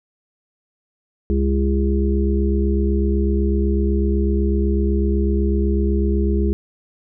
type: harmonic tone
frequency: 68 Hz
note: C#2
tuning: 33 cents flat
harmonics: 1 / 3 / 5 / 6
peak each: -17 / -22 / -24 / -25 dBFS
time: 1.3-6.53 s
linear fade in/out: 0 ms
effects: none